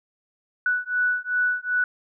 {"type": "beating tone pair", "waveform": "sine", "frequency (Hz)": [1479, 1481.6], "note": ["F#6", "F#6"], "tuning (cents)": [-1, 2], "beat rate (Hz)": 2.6, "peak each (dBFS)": -24, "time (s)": [0.66, 1.84], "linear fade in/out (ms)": 2, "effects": []}